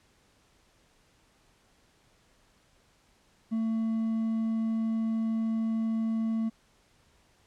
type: tone with hard clipping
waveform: triangle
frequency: 223.9 Hz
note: A3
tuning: 30 cents sharp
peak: -27 dBFS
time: 3.51-6.5 s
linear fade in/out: 20 ms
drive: 5 dB
effects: pink hiss -65 dBFS RMS until 7.46 s + low-pass 9000 Hz 12 dB/octave